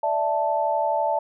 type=chord; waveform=sine; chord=D suspended second; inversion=none; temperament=equal; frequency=587.3 / 659.3 / 880 Hz; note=D5 / E5 / A5; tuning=0 / 0 / 0 cents; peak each=-26 / -25 / -23 dBFS; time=0.03-1.19 s; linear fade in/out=5 ms; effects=none